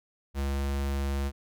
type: tone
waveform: square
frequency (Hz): 69.3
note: C#2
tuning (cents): 0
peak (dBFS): -28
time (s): 0.34-1.32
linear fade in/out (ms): 50
effects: none